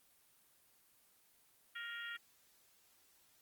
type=harmonic tone; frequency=468.5 Hz; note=A#4; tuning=9 cents sharp; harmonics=3 / 4 / 5 / 6 / 7; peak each=-47 / -46 / -55 / -52 / -52 dBFS; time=1.75-2.17 s; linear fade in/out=10 ms; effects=white hiss -70 dBFS RMS until 3.41 s + Opus 24 kbps